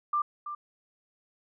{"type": "tone with echo", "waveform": "sine", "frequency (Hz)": 1187, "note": "D6", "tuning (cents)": 18, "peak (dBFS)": -24, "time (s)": [0.13, 0.22], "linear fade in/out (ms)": 5, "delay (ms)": 330, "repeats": 1, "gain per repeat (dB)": -10, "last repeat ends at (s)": 0.55, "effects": []}